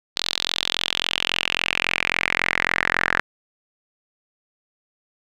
sawtooth tone with band-pass filter sweep, 43.65 Hz, F1, in tune, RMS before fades -23 dBFS, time 0.16-3.2 s, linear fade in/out 0 ms, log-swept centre 4100 to 1700 Hz, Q 4.2, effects none

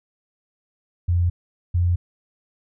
sine tone pair in turn, 87.31 / 87.81 Hz, F2 / F2, 0 / +10 cents, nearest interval unison, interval 10 cents, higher second, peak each -16 dBFS, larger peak neither, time 1.08-1.3 / 1.74-1.96 s, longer neither, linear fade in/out 10 ms, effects none

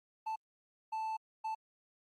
triangle tone bursts at uneven times, 880 Hz, A5, in tune, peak -33 dBFS, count 3, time 0.26-0.36 / 0.92-1.17 / 1.44-1.55 s, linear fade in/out 10 ms, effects Opus 32 kbps

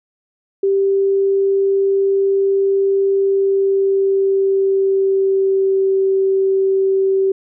sine tone with pitch glide, 392 to 385.7 Hz, G4 to G4, 0 to -28 cents, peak -12 dBFS, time 0.63-7.32 s, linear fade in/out 5 ms, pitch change -28 cents, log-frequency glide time 3.17-5.95 s, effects none

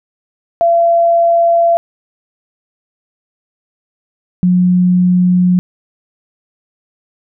sine tone pair in turn, 679 / 180.28 Hz, F5 / F#3, -49 / -45 cents, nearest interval octave + major seventh, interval 2296 cents, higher first, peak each -7 dBFS, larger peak neither, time 0.61-1.77 / 4.43-5.59 s, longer neither, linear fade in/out 0 ms, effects none

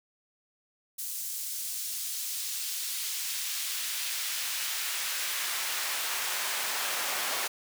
pink noise with high-pass filter sweep, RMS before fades -33 dBFS, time 0.98-7.48 s, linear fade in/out 10 ms, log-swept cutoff 7600 to 720 Hz, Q 0.71, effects none

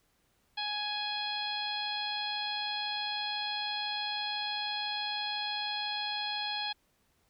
harmonic tone, 834 Hz, G#5, 7 cents sharp, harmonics 1 / 2 / 3 / 4 / 5 / 6, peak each -38 / -42 / -42 / -37 / -38 / -48 dBFS, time 0.57-6.73 s, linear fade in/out 10 ms, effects pink hiss -72 dBFS RMS until 7.29 s

